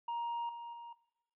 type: tone with level steps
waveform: triangle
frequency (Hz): 940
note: A#5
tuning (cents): +14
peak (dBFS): -33 / -41 / -44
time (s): 0.08-0.93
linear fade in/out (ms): 5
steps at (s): 0.49 / 0.73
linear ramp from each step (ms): 2
effects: noise-tail reverb RT60 0.7 s tail -17 dB re dry + resampled to 8000 Hz